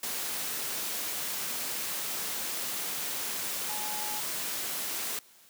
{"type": "tone in noise", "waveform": "sine", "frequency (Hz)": 846, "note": "G#5", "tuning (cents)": 32, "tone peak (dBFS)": -39, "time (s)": [3.69, 4.2], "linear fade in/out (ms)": 2, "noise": "white", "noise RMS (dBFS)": -34, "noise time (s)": [0.03, 5.19], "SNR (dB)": -8, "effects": ["white hiss -58 dBFS RMS until 5.49 s", "high-pass 150 Hz 12 dB/octave"]}